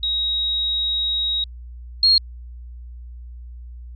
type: tone pair in turn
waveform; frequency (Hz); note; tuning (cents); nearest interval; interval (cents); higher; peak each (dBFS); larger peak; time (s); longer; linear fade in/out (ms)
sine; 3800 / 4271; A#7 / C8; +33 / +35; major second; 202; second; -19 / -11; second; 0.03-1.44 / 2.03-2.18; first; 2
effects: added 60 Hz sine -34 dBFS peak until 3.95 s